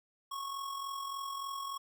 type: tone with amplitude modulation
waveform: square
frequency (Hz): 1100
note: C#6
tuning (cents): -14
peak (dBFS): -36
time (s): 0.31-1.78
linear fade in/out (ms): 10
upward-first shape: sine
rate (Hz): 43.4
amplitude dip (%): 50
effects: none